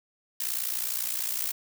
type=noise with amplitude modulation; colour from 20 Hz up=blue; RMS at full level=-27 dBFS; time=0.4-1.52 s; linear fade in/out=5 ms; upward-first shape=sine; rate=59.8 Hz; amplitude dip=80%; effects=none